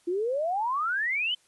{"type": "exponential sweep", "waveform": "sine", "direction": "up", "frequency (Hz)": [335.5, 3118], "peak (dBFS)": -25, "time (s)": [0.07, 1.35], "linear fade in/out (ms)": 10, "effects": ["white hiss -64 dBFS RMS until 1.47 s", "resampled to 24000 Hz"]}